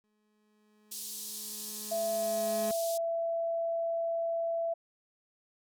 30% pulse tone with exponential growth, 211.7 Hz, G#3, 33 cents sharp, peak -32 dBFS, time 0.04-2.71 s, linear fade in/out 0 ms, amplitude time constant 580 ms
white band-pass noise, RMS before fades -41 dBFS, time 0.91-2.98 s, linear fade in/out 10 ms, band 3900 to 14000 Hz, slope 24 dB/octave
sine tone, 668 Hz, E5, 23 cents sharp, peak -29 dBFS, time 1.91-4.74 s, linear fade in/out 10 ms
effects none

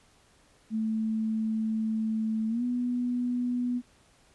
sine tone with pitch glide, 220 to 245.5 Hz, A3 to B3, 0 to -10 cents, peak -26 dBFS, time 0.7-3.82 s, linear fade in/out 50 ms, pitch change +190 cents, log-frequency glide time 2.48-2.63 s, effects pink hiss -62 dBFS RMS until 4.34 s + resampled to 24000 Hz

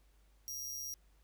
sawtooth tone with amplitude modulation, 5700 Hz, F8, 34 cents sharp, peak -35 dBFS, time 0.48-0.94 s, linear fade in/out 0 ms, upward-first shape sine, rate 137 Hz, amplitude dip 60%, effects added 50 Hz sine -64 dBFS peak until 1.23 s + pink hiss -74 dBFS RMS until 1.23 s

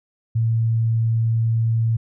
sine tone, 113.7 Hz, A#2, 43 cents flat, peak -16 dBFS, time 0.35-1.97 s, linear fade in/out 10 ms, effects none

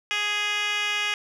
10% pulse tone with band-pass filter, 415.3 Hz, G#4, in tune, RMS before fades -26 dBFS, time 0.11-1.14 s, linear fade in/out 0 ms, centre 3000 Hz, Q 2.1, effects none

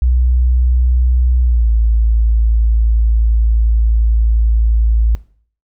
sine tone with pitch glide, 61.8 to 55.7 Hz, B1 to A1, +2 to +22 cents, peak -9 dBFS, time 0.02-5.15 s, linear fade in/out 0 ms, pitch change -180 cents, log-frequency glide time 1.41-1.7 s, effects noise-tail reverb RT60 0.5 s tail -19 dB re dry

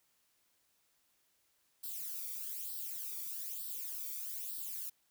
violet noise with flanger, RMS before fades -42 dBFS, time 1.83-4.9 s, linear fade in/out 10 ms, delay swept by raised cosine 0.22 to 0.89 ms, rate 1.1 Hz, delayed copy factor +0.75, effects white hiss -75 dBFS RMS until 5.1 s

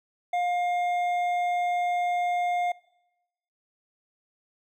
sine tone with hard clipping, 709 Hz, F5, 26 cents sharp, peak -25 dBFS, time 0.33-2.72 s, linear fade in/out 5 ms, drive 7 dB, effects noise-tail reverb RT60 0.9 s tail -23 dB re dry

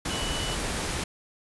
sine tone in noise, 2960 Hz, F#7, in tune, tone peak -34 dBFS, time 0.1-0.55 s, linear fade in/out 5 ms, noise pink, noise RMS -30 dBFS, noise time 0.05-1.04 s, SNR -7 dB, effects resampled to 24000 Hz

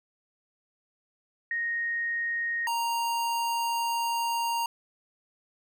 sine / square tone pair in turn, 1864.7 / 932.4 Hz, A#6 / A#5, 0 / 0 cents, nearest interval octave, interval 1200 cents, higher first, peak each -27 dBFS, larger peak neither, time 1.51-2.67 / 2.67-4.66 s, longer second, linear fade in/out 2 ms, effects none

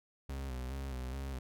40% pulse tone with vibrato, 65.41 Hz, C2, in tune, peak -37 dBFS, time 0.29-1.39 s, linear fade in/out 5 ms, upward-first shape square, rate 2.4 Hz, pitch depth 57 cents each way, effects none

